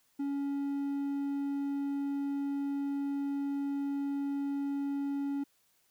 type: tone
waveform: triangle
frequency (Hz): 280.5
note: C#4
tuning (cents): +21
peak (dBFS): -29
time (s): 0.19-5.44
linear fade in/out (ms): 10
effects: white hiss -71 dBFS RMS until 5.9 s